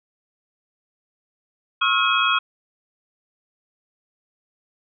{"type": "tone cluster", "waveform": "sine", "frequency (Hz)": [1088, 1297, 1414, 2526, 3295], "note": ["C#6", "E6", "F6", "D#7", "G#7"], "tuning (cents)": [-33, -28, 21, 26, -14], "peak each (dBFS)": -23, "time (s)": [1.81, 2.39], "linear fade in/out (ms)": 10, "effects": []}